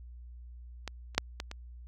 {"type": "clicks", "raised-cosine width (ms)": 0.2, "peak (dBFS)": [-19, -30, -6, -18, -23], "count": 5, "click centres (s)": [0.877, 1.148, 1.18, 1.401, 1.514], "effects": ["added 60 Hz sine -45 dBFS peak until 1.87 s"]}